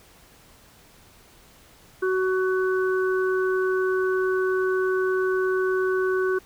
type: harmonic tone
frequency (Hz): 374.3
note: F#4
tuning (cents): +20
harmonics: 1 / 3 / 4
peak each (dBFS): -21 / -32 / -29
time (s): 2.02-6.39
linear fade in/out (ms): 10
effects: pink hiss -53 dBFS RMS until 6.45 s